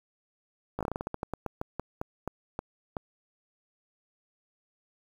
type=slowing click train; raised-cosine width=1 ms; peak=-18 dBFS; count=19; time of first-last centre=0.79-2.968 s; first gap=17 ms; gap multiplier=1.2; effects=8-bit